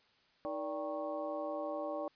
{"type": "harmonic tone with a mistuned harmonic", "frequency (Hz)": 156.9, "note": "D#3", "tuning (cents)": 15, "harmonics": [2, 3, 4, 5, 6, 7], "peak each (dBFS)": [-43, -48, -38, -45, -52, -46], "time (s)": [0.45, 2.08], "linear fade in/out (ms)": 0, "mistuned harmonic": 4, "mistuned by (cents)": -130, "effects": ["white hiss -69 dBFS RMS until 2.15 s", "resampled to 11025 Hz"]}